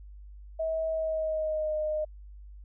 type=tone with pitch glide; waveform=sine; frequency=643 to 614.3 Hz; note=E5 to D#5; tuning=-43 to -22 cents; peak=-27 dBFS; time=0.59-2.05 s; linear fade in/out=10 ms; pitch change=-79 cents; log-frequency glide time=0.88-1.76 s; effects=added 50 Hz sine -44 dBFS peak until 2.64 s